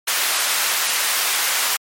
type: high-pass noise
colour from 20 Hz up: pink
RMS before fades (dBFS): -20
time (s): 0.07-1.77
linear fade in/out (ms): 10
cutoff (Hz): 1200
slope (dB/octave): 12
effects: MP3 64 kbps